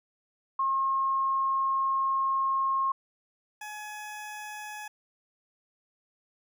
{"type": "tone pair in turn", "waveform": ["sine", "20% pulse"], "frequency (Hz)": [1076, 844.7], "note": ["C6", "G#5"], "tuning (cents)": [48, 29], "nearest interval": "major third", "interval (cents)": 419, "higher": "first", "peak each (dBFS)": [-24, -33], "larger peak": "first", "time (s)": [[0.59, 2.92], [3.61, 4.88]], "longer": "first", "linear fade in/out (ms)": 5, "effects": []}